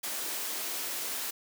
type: high-pass noise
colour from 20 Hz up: white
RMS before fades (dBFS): -35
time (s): 0.03-1.31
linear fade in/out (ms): 10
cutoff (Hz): 240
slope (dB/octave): 24
effects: none